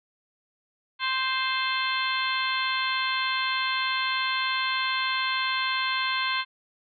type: harmonic tone with a mistuned harmonic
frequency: 523.3 Hz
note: C5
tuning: in tune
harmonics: 2 / 3 / 4 / 5 / 6 / 7 / 8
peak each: -29 / -31 / -32 / -33 / -34 / -34 / -35 dBFS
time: 0.99-6.45 s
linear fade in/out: 50 ms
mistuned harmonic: 7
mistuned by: -74 cents
effects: none